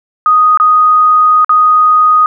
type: tone with dropouts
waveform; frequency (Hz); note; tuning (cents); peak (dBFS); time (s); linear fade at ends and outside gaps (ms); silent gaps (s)
sine; 1244.5; D#6; 0; -4; 0.26-2.26; 1; 0.574-0.599 / 1.446-1.494
effects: none